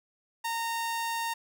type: tone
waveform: sawtooth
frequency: 921 Hz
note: A#5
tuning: 21 cents flat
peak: -26 dBFS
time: 0.44-1.34 s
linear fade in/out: 10 ms
effects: none